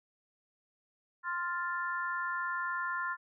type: chord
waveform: sine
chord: F major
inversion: second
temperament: equal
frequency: 1046.5 / 1396.9 / 1760 Hz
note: C6 / F6 / A6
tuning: 0 / 0 / 0 cents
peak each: -36 / -36 / -38 dBFS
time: 1.23-3.17 s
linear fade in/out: 50 ms
effects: none